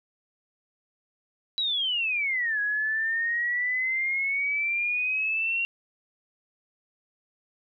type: exponential two-way sweep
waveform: sine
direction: down then up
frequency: 3951 to 1660 to 2761 Hz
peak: -24 dBFS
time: 1.58-5.65 s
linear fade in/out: 0 ms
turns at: 2.6 s
effects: none